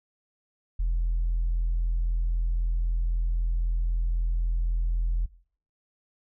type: tone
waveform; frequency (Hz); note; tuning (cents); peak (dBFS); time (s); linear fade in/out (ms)
sine; 41.92; E1; +30; -21; 0.79-5.26; 10
effects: noise-tail reverb RT60 0.5 s tail -20 dB re dry + tanh soft clip ceiling -20 dBFS